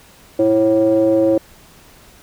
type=ring-modulated tone; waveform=triangle; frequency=106.8 Hz; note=G#2; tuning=49 cents sharp; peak=-6 dBFS; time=0.39-1.38 s; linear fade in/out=5 ms; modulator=437 Hz; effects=pink hiss -46 dBFS RMS until 2.22 s